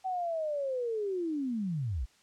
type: linear sweep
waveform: sine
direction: down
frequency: 763 to 49 Hz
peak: -30 dBFS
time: 0.04-2.06 s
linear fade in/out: 20 ms
effects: white hiss -64 dBFS RMS until 2.22 s + low-pass 7000 Hz 12 dB/octave